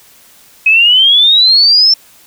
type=exponential sweep; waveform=sine; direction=up; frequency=2531 to 5390 Hz; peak=-4 dBFS; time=0.66-1.94 s; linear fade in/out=5 ms; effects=white hiss -43 dBFS RMS until 2.26 s